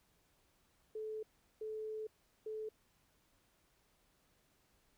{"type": "tone bursts at uneven times", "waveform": "sine", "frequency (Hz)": 433.9, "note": "A4", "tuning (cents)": -24, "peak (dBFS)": -40, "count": 3, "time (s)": [[0.95, 1.23], [1.61, 2.07], [2.46, 2.69]], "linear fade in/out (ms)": 5, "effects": ["pink hiss -74 dBFS RMS until 4.97 s"]}